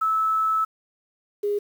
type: tone pair in turn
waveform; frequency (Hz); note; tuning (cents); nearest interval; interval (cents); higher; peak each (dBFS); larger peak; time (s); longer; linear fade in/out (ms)
sine; 1305 / 411; E6 / G#4; -18 / -18; octave + minor sixth; 2000; first; -19 / -21; first; 0.01-0.65 / 1.43-1.59; first; 10
effects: 8-bit